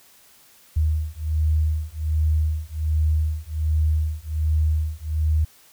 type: beating tone pair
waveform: sine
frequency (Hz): 77 / 78.3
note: D#2 / D#2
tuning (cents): -17 / +11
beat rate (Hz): 1.3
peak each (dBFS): -22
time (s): 0.76-5.45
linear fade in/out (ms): 10
effects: white hiss -53 dBFS RMS until 5.72 s